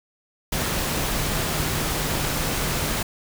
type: tone in noise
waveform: sine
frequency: 150.7 Hz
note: D3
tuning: 45 cents sharp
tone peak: -33 dBFS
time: 0.52-3.03 s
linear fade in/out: 5 ms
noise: pink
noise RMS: -25 dBFS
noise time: 0.52-3.03 s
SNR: -11 dB
effects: none